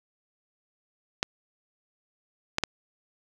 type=clicks; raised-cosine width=0.2 ms; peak=-7 dBFS; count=3; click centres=1.229 / 2.584 / 2.637 s; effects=none